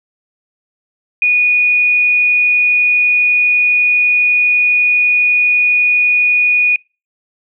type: tone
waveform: sine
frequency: 2462 Hz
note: D#7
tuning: 19 cents flat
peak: -8 dBFS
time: 1.22-6.76 s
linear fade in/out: 2 ms
effects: noise-tail reverb RT60 0.3 s tail -26 dB re dry